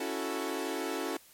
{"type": "chord", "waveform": "sawtooth", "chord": "F# minor seventh", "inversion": "second", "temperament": "equal", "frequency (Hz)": [277.2, 329.6, 370, 440], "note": ["C#4", "E4", "F#4", "A4"], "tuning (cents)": [0, 0, 0, 0], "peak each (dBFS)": -34, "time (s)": [0, 1.17], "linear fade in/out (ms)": 5, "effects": ["white hiss -58 dBFS RMS until 1.33 s", "MP3 64 kbps"]}